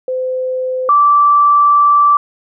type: tone pair in turn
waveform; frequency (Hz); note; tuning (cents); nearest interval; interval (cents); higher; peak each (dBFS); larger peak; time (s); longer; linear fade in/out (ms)
sine; 513 / 1165; C5 / D6; -34 / -14; octave + major second; 1420; second; -15 / -6; second; 0.08-0.89 / 0.89-2.17; second; 2
effects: none